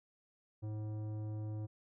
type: tone with tanh clipping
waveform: sine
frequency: 107.2 Hz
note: A2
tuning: 45 cents flat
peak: -40 dBFS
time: 0.62-1.67 s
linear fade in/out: 20 ms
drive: 13 dB
effects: none